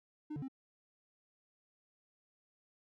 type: tone with pitch steps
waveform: triangle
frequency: 303 / 145.3 / 265.9 Hz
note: D#4 / D3 / C4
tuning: -46 / -18 / +28 cents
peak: -37 dBFS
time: 0.3-0.483 s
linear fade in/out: 10 ms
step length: 61 ms
effects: none